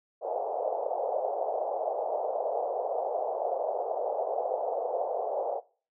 white band-pass noise, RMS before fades -31 dBFS, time 0.21-5.61 s, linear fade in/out 50 ms, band 470 to 760 Hz, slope 48 dB/octave, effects noise-tail reverb RT60 0.4 s tail -21 dB re dry

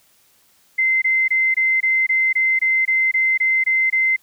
sine tone bursts, 2072 Hz, C7, 17 cents flat, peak -14 dBFS, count 13, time 0.78-4.164 s, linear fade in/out 10 ms, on 240 ms, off 22 ms, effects white hiss -57 dBFS RMS until 4.22 s

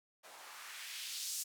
blue noise with band-pass filter sweep, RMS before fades -45 dBFS, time 0.23-1.44 s, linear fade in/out 20 ms, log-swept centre 600 to 6900 Hz, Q 1.4, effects none

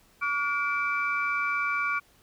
sine tone cluster, 1144 / 1428 / 2324 Hz, D6 / F6 / D7, -46 / +38 / -19 cents, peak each -29 dBFS, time 0.21-2 s, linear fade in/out 20 ms, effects tanh soft clip ceiling -16 dBFS + pink hiss -61 dBFS RMS until 2.22 s

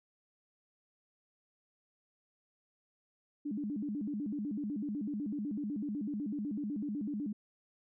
sine tone with vibrato, 246.9 Hz, B3, in tune, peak -34 dBFS, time 3.45-7.33 s, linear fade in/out 10 ms, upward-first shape square, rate 8 Hz, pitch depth 290 cents each way, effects none

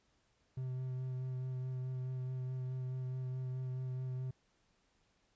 triangle tone with vibrato, 128.6 Hz, C3, 30 cents flat, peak -35 dBFS, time 0.57-4.31 s, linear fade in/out 5 ms, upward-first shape sine, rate 4.7 Hz, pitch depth 15 cents each way, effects pink hiss -75 dBFS RMS until 5.35 s + resampled to 16000 Hz

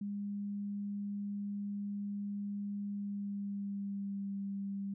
sine tone with pitch glide, 202.8 to 198.05 Hz, G#3 to G3, -41 to +18 cents, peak -36 dBFS, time 0.01-4.94 s, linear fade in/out 5 ms, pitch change -41 cents, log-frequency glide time 2.88-4.34 s, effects none

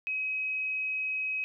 sine tone, 2541 Hz, D#7, 36 cents sharp, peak -29 dBFS, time 0.07-1.44 s, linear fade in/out 0 ms, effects none

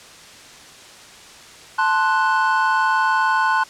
triangle chord, F# diminished, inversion first, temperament equal, 880 / 1046.5 / 1480 Hz, A5 / C6 / F#6, 0 / 0 / 0 cents, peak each -18 dBFS, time 1.78-3.64 s, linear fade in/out 10 ms, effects white hiss -42 dBFS RMS until 3.69 s + low-pass 7000 Hz 12 dB/octave

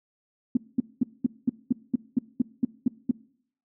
sine tone bursts, 246.9 Hz, B3, in tune, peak -17 dBFS, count 12, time 0.55-3.112 s, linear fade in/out 5 ms, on 21 ms, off 210 ms, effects noise-tail reverb RT60 0.6 s tail -21 dB re dry

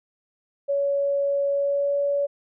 sine tone with pitch glide, 562 to 567.5 Hz, C#5 to C#5, +24 to +41 cents, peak -20 dBFS, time 0.68-2.27 s, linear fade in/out 20 ms, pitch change +17 cents, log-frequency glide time 1.52-1.98 s, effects none

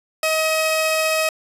sawtooth tone pair together, 633 / 2547 Hz, D#5 / D#7, +30 / +40 cents, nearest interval 2 octaves, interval 2410 cents, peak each -15 / -19 dBFS, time 0.23-1.29 s, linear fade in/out 2 ms, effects resampled to 32000 Hz + 8-bit

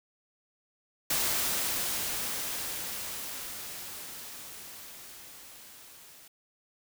white noise with level ramp, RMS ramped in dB -28 to -53 dBFS, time 1.1-6.28 s, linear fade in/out 5 ms, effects none

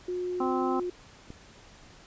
sine tone with pitch glide, 360 to 357.5 Hz, F#4 to F4, -47 to +41 cents, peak -29 dBFS, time 0.08-0.9 s, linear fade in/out 5 ms, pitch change -12 cents, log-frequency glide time 0.47-0.59 s
harmonic tone, 260 Hz, C4, 11 cents flat, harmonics 1 / 2 / 3 / 4 / 5, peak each -30 / -38 / -32 / -34 / -36 dBFS, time 0.4-0.8 s, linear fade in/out 5 ms
click, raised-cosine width 3 ms, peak -29 dBFS, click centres 1.304 s
effects pink hiss -53 dBFS RMS until 2.06 s + resampled to 16000 Hz

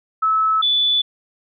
sine tone pair in turn, 1300 / 3471 Hz, E6 / A7, -24 / -24 cents, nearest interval octave + perfect fourth, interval 1700 cents, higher second, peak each -14 dBFS, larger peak neither, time 0.22-0.62 / 0.62-1.02 s, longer neither, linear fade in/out 10 ms, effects none

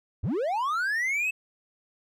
triangle linear sweep, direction up, 62.6 to 2643 Hz, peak -23 dBFS, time 0.23-1.31 s, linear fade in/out 10 ms, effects none

